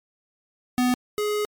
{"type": "tone pair in turn", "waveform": "square", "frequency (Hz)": [249.2, 419.1], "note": ["B3", "G#4"], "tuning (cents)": [16, 16], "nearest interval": "major sixth", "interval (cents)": 900, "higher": "second", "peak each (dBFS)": [-19, -23], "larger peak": "first", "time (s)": [[0.78, 0.94], [1.18, 1.45]], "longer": "second", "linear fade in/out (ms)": 0, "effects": ["MP3 96 kbps"]}